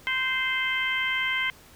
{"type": "harmonic tone", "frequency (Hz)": 520, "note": "C5", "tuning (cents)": -11, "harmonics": [2, 3, 4, 5, 6], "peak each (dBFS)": [-35, -31, -26, -37, -32], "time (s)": [0.07, 1.5], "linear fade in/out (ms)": 0, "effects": ["pink hiss -52 dBFS RMS until 1.75 s"]}